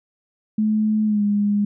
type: tone with pitch glide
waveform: sine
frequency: 215 to 205.2 Hz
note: A3 to G#3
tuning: -40 to -21 cents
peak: -16 dBFS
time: 0.58-1.65 s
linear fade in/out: 5 ms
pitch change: -81 cents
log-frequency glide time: 1.05-1.23 s
effects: none